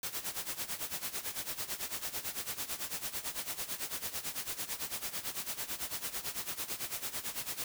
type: noise with tremolo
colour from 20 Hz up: white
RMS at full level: -36 dBFS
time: 0.03-7.64 s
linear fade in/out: 2 ms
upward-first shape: sine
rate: 9 Hz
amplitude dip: 80%
effects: none